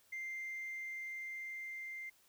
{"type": "tone with level ramp", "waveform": "sine", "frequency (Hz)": 2093, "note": "C7", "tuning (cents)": 0, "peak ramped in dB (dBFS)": [-38, -42], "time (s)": [0.12, 2.1], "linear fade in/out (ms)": 10, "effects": ["tanh soft clip ceiling -38 dBFS", "white hiss -69 dBFS RMS until 2.28 s"]}